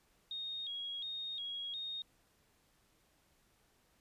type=tone with vibrato; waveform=sine; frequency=3500 Hz; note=A7; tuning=10 cents flat; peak=-39 dBFS; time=0.31-2.02 s; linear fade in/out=2 ms; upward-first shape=square; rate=1.4 Hz; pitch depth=100 cents each way; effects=pink hiss -72 dBFS RMS until 4 s + resampled to 32000 Hz